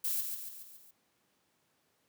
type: noise with echo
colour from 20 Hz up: violet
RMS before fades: -33 dBFS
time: 0.04-0.21 s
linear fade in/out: 5 ms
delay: 140 ms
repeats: 5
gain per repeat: -5 dB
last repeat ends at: 0.91 s
effects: pink hiss -74 dBFS RMS until 2.08 s + high-pass 150 Hz 12 dB/octave